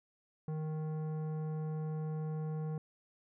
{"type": "tone with tanh clipping", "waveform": "sine", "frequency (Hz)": 155.6, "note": "D#3", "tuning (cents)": 0, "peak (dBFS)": -37, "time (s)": [0.48, 2.78], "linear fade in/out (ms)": 2, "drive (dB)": 13, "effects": []}